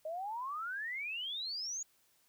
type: exponential sweep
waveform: sine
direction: up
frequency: 610 to 6850 Hz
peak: -37 dBFS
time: 0.05-1.83 s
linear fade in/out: 5 ms
effects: white hiss -71 dBFS RMS until 2.28 s